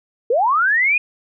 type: linear sweep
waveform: sine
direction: up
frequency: 431.2 to 2509 Hz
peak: -13 dBFS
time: 0.3-0.98 s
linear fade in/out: 5 ms
effects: none